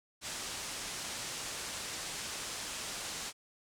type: low-pass noise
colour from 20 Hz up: white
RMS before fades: -41 dBFS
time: 0.21-3.33 s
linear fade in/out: 50 ms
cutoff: 8700 Hz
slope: 24 dB/octave
effects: none